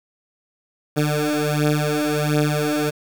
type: beating tone pair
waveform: 15% pulse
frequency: 148.9 / 150.3 Hz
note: D3 / D3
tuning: +24 / +40 cents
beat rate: 1.4 Hz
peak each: -15 dBFS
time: 0.96-2.91 s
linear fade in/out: 20 ms
effects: 7-bit